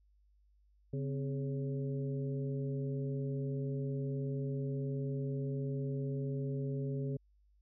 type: harmonic tone with a mistuned harmonic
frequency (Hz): 138.59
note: C#3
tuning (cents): 0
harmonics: 1 / 2 / 3 / 4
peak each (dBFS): -35 / -42 / -42 / -50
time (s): 0.93-7.17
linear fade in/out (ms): 5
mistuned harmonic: 2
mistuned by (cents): -110
effects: added 50 Hz sine -65 dBFS peak until 7.61 s